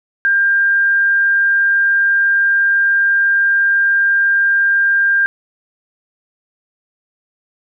sine tone, 1597 Hz, G6, 32 cents sharp, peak -10 dBFS, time 0.25-5.26 s, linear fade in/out 0 ms, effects none

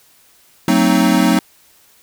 square chord, F# diminished seventh, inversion none, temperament equal with one note detuned, 185 / 225.3 / 261.6 / 311.1 Hz, F#3 / A3 / C4 / Eb4, 0 / +41 / 0 / 0 cents, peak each -17 dBFS, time 0.68-1.39 s, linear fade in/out 2 ms, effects white hiss -51 dBFS RMS until 2.02 s

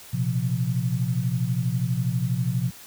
sine chord, Bb suspended second, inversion none, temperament equal with one note detuned, 118.51 / 130.81 / 174.61 Hz, Bb2 / C3 / F3, +29 / 0 / 0 cents, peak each -26 / -25 / -28 dBFS, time 0.13-2.71 s, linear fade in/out 10 ms, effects white hiss -45 dBFS RMS until 2.86 s

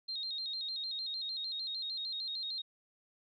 sine tone with vibrato, 3951 Hz, B7, in tune, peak -36 dBFS, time 0.08-2.62 s, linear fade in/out 10 ms, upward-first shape square, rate 6.6 Hz, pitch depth 92 cents each way, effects none

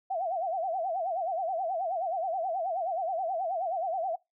sine tone with vibrato, 710 Hz, F5, 28 cents sharp, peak -28 dBFS, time 0.1-4.16 s, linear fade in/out 10 ms, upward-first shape sine, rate 9.4 Hz, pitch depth 170 cents each way, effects noise-tail reverb RT60 0.2 s tail -24 dB re dry

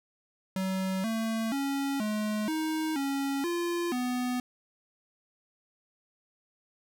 square tone with pitch steps, 189.4 / 224.2 / 276.9 / 212.5 / 314.6 / 276.2 / 345.3 / 248.8 Hz, F#3 / A3 / C#4 / G#3 / D#4 / C#4 / F4 / B3, +41 / +33 / -2 / +40 / +19 / -6 / -20 / +13 cents, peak -29 dBFS, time 0.56-4.4 s, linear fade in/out 2 ms, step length 480 ms, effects none

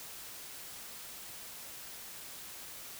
silence, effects white hiss -47 dBFS RMS until 2.99 s

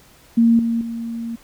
sine tone with level steps, 231 Hz, A#3, 16 cents flat, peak -10 / -17 / -24 dBFS, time 0.37-1.36 s, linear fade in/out 10 ms, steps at 0.59 / 0.81 s, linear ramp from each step 2 ms, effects pink hiss -50 dBFS RMS until 1.43 s

